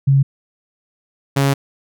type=tone pair in turn; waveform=sine / sawtooth; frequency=137.2 / 138.39 Hz; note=C#3 / C#3; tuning=-17 / -3 cents; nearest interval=unison; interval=14 cents; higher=second; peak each=-9 dBFS; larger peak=neither; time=0.07-0.23 / 1.36-1.54 s; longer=second; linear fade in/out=10 ms; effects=none